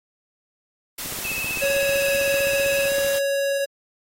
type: noise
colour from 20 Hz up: white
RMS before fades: -31 dBFS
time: 0.98-3.19 s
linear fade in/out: 5 ms
type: click train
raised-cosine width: 2 ms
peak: -25 dBFS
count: 32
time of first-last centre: 1.06-3.047 s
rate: 15.6 Hz
type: tone with vibrato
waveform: sine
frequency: 2600 Hz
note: E7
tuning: 24 cents flat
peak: -26 dBFS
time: 1.24-2.89 s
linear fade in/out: 10 ms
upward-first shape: triangle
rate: 19 Hz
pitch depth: 47 cents each way
type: tone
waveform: square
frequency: 556 Hz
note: C#5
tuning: 5 cents sharp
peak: -21 dBFS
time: 1.61-3.66 s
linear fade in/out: 20 ms
effects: AAC 48 kbps